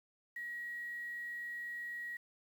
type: tone with quantisation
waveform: sine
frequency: 1906 Hz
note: A#6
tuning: 38 cents sharp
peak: -40 dBFS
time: 0.36-2.17 s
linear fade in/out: 5 ms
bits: 10
effects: none